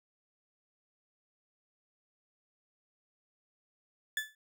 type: tone with exponential decay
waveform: 35% pulse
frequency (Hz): 1737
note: A6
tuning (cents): -23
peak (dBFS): -26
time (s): 4.17-4.35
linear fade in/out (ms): 2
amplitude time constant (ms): 38
effects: none